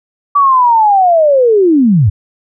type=linear sweep; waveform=sine; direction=down; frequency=1158 to 86.6 Hz; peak=-5 dBFS; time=0.35-2.1 s; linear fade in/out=10 ms; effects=none